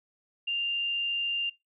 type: tone with frequency modulation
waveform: sine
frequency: 2794 Hz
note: F7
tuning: in tune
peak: -27 dBFS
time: 0.47-1.5 s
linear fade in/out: 10 ms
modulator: 60.6 Hz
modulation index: 0.37
effects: noise-tail reverb RT60 0.2 s tail -21 dB re dry